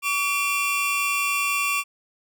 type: tone cluster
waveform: 45% pulse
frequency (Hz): 1138 / 2386 / 2730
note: C#6 / D7 / F7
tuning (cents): +45 / +27 / -40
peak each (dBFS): -26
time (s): 0.02-1.84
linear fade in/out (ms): 50
effects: none